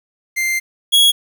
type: tone pair in turn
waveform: 45% pulse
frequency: 2093 / 3331 Hz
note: C7 / G#7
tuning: 0 / +4 cents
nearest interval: minor sixth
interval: 804 cents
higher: second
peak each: -16 / -8 dBFS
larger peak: second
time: 0.36-0.6 / 0.92-1.12 s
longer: first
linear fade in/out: 20 ms
effects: 8-bit